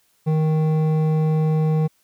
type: tone with hard clipping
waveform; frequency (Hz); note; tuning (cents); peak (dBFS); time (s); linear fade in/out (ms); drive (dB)
sine; 156.4; D#3; +9; -18; 0.26-1.88; 20; 10
effects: white hiss -63 dBFS RMS until 2.03 s